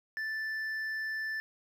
triangle tone with hard clipping, 1760 Hz, A6, in tune, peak -34 dBFS, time 0.17-1.4 s, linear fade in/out 0 ms, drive 7 dB, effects none

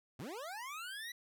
25% pulse linear sweep, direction up, 98 to 1975.5 Hz, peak -39 dBFS, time 0.19-1.12 s, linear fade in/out 5 ms, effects none

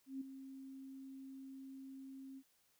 sine tone with ADSR envelope, 267.9 Hz, C4, 41 cents sharp, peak -39 dBFS, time 0.06-2.43 s, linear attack 150 ms, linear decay 8 ms, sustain -10 dB, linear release 56 ms, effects white hiss -75 dBFS RMS until 2.79 s

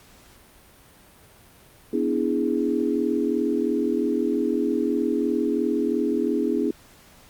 sine chord, E dominant seventh, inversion second, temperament equal with one note detuned, 246.9 / 290 / 329.6 / 415.3 Hz, B3 / D4 / E4 / G#4, 0 / -22 / 0 / 0 cents, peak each -26 dBFS, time 1.93-6.71 s, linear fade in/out 5 ms, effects pink hiss -52 dBFS RMS until 7.29 s + Opus 48 kbps

